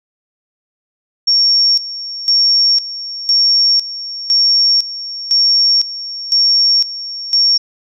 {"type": "tone with tremolo", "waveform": "sine", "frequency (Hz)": 5510, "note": "F8", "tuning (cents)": -24, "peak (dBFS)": -8, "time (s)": [1.27, 7.58], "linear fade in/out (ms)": 10, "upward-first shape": "square", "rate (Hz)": 0.99, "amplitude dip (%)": 80, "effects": []}